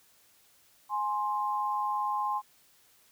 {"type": "tone pair together", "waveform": "sine", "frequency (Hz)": [834, 1050.8], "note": ["G#5", "C6"], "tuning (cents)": [7, 7], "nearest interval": "major third", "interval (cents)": 400, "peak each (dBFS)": [-31, -30], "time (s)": [0.89, 2.42], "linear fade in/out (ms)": 50, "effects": ["white hiss -63 dBFS RMS until 3.11 s"]}